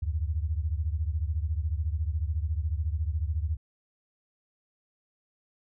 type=beating tone pair; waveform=sine; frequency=74 / 88 Hz; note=D2 / F2; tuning=+14 / +14 cents; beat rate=14 Hz; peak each=-28 / -31 dBFS; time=0.02-3.57 s; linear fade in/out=10 ms; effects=none